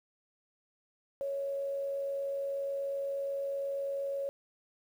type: tone with frequency modulation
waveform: sine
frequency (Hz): 554.4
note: C#5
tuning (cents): 0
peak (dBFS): -32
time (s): 1.21-4.29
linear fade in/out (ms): 0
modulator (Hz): 91.7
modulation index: 0.2
effects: 10-bit